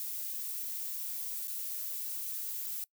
violet noise with dropouts, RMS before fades -38 dBFS, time 0-2.84 s, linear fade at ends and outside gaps 1 ms, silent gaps 1.473-1.48 s, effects noise-tail reverb RT60 0.1 s tail -22 dB re dry

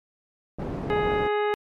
clicks, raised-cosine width 2 ms, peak -23 dBFS, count 3, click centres 0.586 / 0.79 / 0.882 s
white low-pass noise, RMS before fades -31 dBFS, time 0.59-1.28 s, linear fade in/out 5 ms, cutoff 400 Hz, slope 12 dB/octave
harmonic tone, 417.3 Hz, G#4, 8 cents sharp, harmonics 1 / 2 / 3 / 4 / 5 / 6 / 7 / 9, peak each -23 / -28 / -33 / -35 / -36 / -45 / -43 / -47 dBFS, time 0.9-1.54 s, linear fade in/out 0 ms
effects MP3 64 kbps

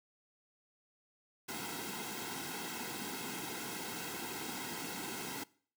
pink noise with comb filter, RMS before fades -41 dBFS, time 1.48-5.44 s, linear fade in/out 10 ms, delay 1.7 ms, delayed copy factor -0.75, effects noise-tail reverb RT60 0.5 s tail -22 dB re dry + high-pass 200 Hz 12 dB/octave

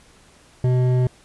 triangle tone with hard clipping, 126.1 Hz, B2, 36 cents sharp, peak -17 dBFS, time 0.64-1.07 s, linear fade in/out 2 ms, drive 14 dB, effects pink hiss -52 dBFS RMS until 1.24 s + resampled to 24000 Hz

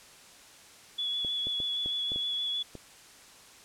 sine tone with vibrato, 3400 Hz, G#7, 40 cents sharp, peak -29 dBFS, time 0.98-2.63 s, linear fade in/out 10 ms, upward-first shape square, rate 6.4 Hz, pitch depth 14 cents each way
clicks, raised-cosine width 2 ms, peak -28 dBFS, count 7, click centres 1.248 / 1.47 / 1.602 / 1.86 / 2.119 / 2.16 / 2.753 s
effects white hiss -53 dBFS RMS until 3.64 s + low-pass 9000 Hz 12 dB/octave

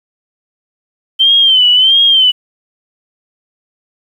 sine tone with vibrato, 3100 Hz, G7, 20 cents flat, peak -5 dBFS, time 1.19-2.32 s, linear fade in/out 20 ms, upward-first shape sine, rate 1.5 Hz, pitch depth 90 cents each way, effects 7-bit

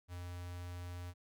square tone with notch filter, 88.6 Hz, F2, 25 cents sharp, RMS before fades -45 dBFS, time 0.08-1.14 s, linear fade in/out 50 ms, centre 340 Hz, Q 1.2, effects none

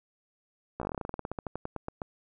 slowing click train, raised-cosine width 1 ms, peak -20 dBFS, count 23, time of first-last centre 0.8-2.018 s, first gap 15 ms, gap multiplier 1.11, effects none

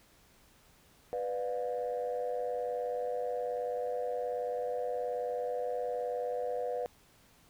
sine chord, B diminished, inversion none, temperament just, 493.9 / 592.7 / 711.2 Hz, B4 / D5 / F5, 0 / +16 / +31 cents, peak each -33 / -38 / -38 dBFS, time 1.13-6.86 s, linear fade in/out 0 ms, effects tanh soft clip ceiling -25 dBFS + pink hiss -63 dBFS RMS until 7.49 s

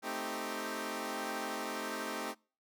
10% pulse chord, A half-diminished seventh, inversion none, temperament equal, 220 / 261.6 / 311.1 / 392 Hz, A3 / C4 / Eb4 / G4, 0 / 0 / 0 / 0 cents, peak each -34 dBFS, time 0.02-2.35 s, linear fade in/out 50 ms, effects noise-tail reverb RT60 0.4 s tail -26 dB re dry

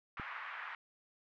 pink band-pass noise, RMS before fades -45 dBFS, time 0.17-0.75 s, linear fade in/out 2 ms, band 1100 to 2100 Hz, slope 24 dB/octave
click, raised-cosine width 3 ms, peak -32 dBFS, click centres 0.198 s
effects none

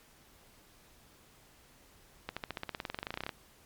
accelerating click train, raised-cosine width 0.3 ms, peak -20 dBFS, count 22, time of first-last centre 2.29-3.292 s, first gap 76 ms, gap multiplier 0.95, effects pink hiss -61 dBFS RMS until 3.65 s + MP3 96 kbps

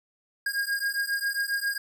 square beating tone pair, 1622 / 1629.4 Hz, G#6 / G#6, -41 / -33 cents, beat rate 7.4 Hz, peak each -30 dBFS, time 0.46-1.78 s, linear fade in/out 5 ms, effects none

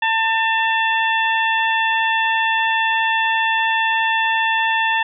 harmonic tone with a mistuned harmonic, 897 Hz, A5, 33 cents sharp, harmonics 1 / 2 / 3 / 4, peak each -19 / -19 / -23 / -27 dBFS, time 0.02-5.03 s, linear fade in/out 5 ms, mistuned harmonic 4, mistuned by -68 cents, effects none

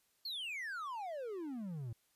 triangle exponential sweep, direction down, 4435 to 108.1 Hz, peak -38 dBFS, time 0.25-1.93 s, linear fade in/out 5 ms, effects white hiss -75 dBFS RMS until 2.15 s + resampled to 32000 Hz

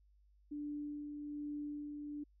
sine tone with tremolo, 293.7 Hz, D4, in tune, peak -39 dBFS, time 0.51-2.24 s, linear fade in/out 10 ms, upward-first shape sine, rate 1.2 Hz, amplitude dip 35%, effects added 50 Hz sine -65 dBFS peak until 2.4 s

